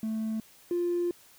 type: tone pair in turn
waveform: triangle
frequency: 220 / 349.2 Hz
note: A3 / F4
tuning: 0 / 0 cents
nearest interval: minor sixth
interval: 800 cents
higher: second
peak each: -26 / -22 dBFS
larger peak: second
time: 0.03-0.4 / 0.71-1.11 s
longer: second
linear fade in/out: 2 ms
effects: tanh soft clip ceiling -23 dBFS + white hiss -57 dBFS RMS until 1.38 s